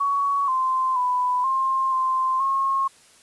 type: tone with pitch steps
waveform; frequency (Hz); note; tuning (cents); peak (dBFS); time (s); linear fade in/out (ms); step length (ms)
sine; 1121 / 1040 / 995 / 1060 / 1044 / 1083; C#6 / C6 / B5 / C6 / C6 / C#6; +19 / -11 / +13 / +22 / -4 / -41; -19; 0-2.88; 10; 480
effects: white hiss -53 dBFS RMS until 3.22 s + resampled to 24000 Hz